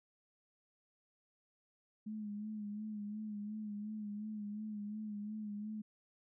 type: tone with vibrato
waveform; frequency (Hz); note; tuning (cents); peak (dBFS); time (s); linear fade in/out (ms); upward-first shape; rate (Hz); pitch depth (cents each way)
sine; 210.7; G#3; +25; -40; 2.06-5.82; 10; sine; 2.8; 46
effects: none